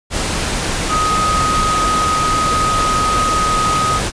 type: tone in noise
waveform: sine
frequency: 1255 Hz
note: D#6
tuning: 15 cents sharp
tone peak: -14 dBFS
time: 0.88-4.01 s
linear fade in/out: 50 ms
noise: pink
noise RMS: -19 dBFS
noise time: 0.1-4.12 s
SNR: +2 dB
effects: resampled to 22050 Hz